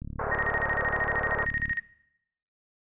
click train, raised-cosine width 5 ms, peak -25 dBFS, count 62, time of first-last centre 0.02-1.71 s, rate 36.1 Hz
pink band-pass noise, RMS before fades -32 dBFS, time 0.19-1.45 s, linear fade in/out 5 ms, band 400 to 1700 Hz, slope 48 dB/octave
sine tone with tremolo, 1864.7 Hz, A#6, in tune, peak -25 dBFS, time 0.31-1.8 s, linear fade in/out 10 ms, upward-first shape square, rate 13 Hz, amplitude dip 80%
effects noise-tail reverb RT60 0.8 s tail -18 dB re dry + resampled to 8000 Hz

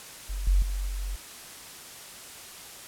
sine tone with level steps, 46.52 Hz, F#1, 10 cents sharp, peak -29 / -18 / -27 / -29 dBFS, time 0.29-1.16 s, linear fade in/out 10 ms, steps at 0.47 / 0.62 / 0.88 s, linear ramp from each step 2 ms, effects white hiss -44 dBFS RMS until 2.87 s + low-pass 12000 Hz 12 dB/octave

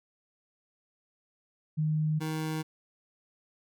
sine / 25% pulse tone pair in turn, 154.5 / 157.11 Hz, D#3 / D#3, -12 / +17 cents, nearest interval unison, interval 29 cents, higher second, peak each -25 / -27 dBFS, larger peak first, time 1.77-2.2 / 2.2-2.63 s, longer neither, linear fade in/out 20 ms, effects none

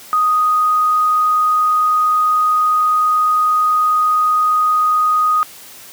sine tone, 1244.5 Hz, D#6, in tune, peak -11 dBFS, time 0.13-5.43 s, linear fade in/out 0 ms, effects white hiss -38 dBFS RMS until 5.92 s + high-pass 100 Hz 12 dB/octave

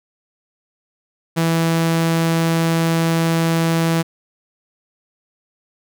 sawtooth tone, 164.81 Hz, E3, in tune, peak -11 dBFS, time 1.36-4.03 s, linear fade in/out 20 ms, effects none

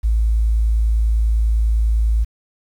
sine tone, 55 Hz, A1, in tune, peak -13 dBFS, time 0.03-2.25 s, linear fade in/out 20 ms, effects 8-bit

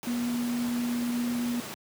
sine tone in noise, 240.7 Hz, B3, 44 cents flat, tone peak -26 dBFS, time 0.07-1.6 s, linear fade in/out 0 ms, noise pink, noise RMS -38 dBFS, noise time 0.03-1.74 s, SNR +9 dB, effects high-pass 150 Hz 12 dB/octave

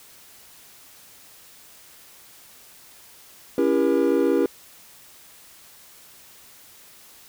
triangle chord, C# diminished seventh, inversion none, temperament just, 277.2 / 332.6 / 399.1 / 479 Hz, C#4 / E4 / G4 / Bb4, 0 / +16 / +31 / +47 cents, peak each -21 dBFS, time 3.58-4.46 s, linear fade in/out 2 ms, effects white hiss -49 dBFS RMS until 7.28 s

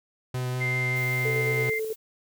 45% pulse tone with vibrato, 126.3 Hz, B2, 39 cents sharp, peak -27 dBFS, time 0.34-1.7 s, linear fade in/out 5 ms, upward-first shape triangle, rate 5.2 Hz, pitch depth 11 cents each way
sine tone, 2093 Hz, C7, in tune, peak -26 dBFS, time 0.6-1.8 s, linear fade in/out 20 ms
blue noise, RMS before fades -44 dBFS, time 0.95-1.96 s, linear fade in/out 20 ms
sine tone with tremolo, 440 Hz, A4, in tune, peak -26 dBFS, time 1.25-1.93 s, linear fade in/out 5 ms, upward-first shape square, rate 9.2 Hz, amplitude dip 35%
effects none

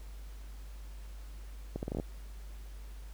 accelerating click train, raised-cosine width 2 ms, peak -22 dBFS, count 8, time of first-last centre 1.76-1.999 s, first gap 69 ms, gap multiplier 0.75, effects added 50 Hz sine -43 dBFS peak until 3.13 s + pink hiss -59 dBFS RMS until 3.13 s

